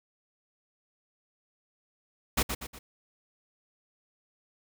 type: noise with echo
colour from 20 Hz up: pink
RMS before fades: -25 dBFS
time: 2.37-2.43 s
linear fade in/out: 10 ms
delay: 120 ms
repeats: 3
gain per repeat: -7 dB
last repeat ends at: 2.79 s
effects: none